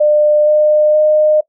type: tone with pitch steps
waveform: sine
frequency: 600 / 605.6 / 611.2 Hz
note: D5 / D#5 / D#5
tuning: +37 / -47 / -31 cents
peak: -7 dBFS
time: 0-1.41 s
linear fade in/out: 10 ms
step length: 470 ms
effects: noise-tail reverb RT60 0.1 s tail -20 dB re dry